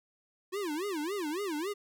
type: tone with vibrato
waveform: square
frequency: 349.2 Hz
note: F4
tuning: in tune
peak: -33 dBFS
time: 0.52-1.74 s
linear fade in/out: 20 ms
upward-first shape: sine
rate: 3.6 Hz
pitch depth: 300 cents each way
effects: none